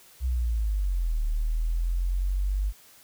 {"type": "linear two-way sweep", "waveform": "sine", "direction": "down then up", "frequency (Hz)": [65, 37.22, 50.1], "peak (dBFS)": -23, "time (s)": [0.2, 2.73], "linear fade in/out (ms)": 50, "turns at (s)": 1.23, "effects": ["white hiss -54 dBFS RMS until 3.03 s"]}